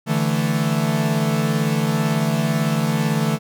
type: chord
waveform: 45% pulse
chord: D suspended second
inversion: none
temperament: equal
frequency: 146.83 / 164.81 / 220 Hz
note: D3 / E3 / A3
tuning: 0 / 0 / 0 cents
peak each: -22 dBFS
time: 0.06-3.39 s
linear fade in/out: 50 ms
effects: none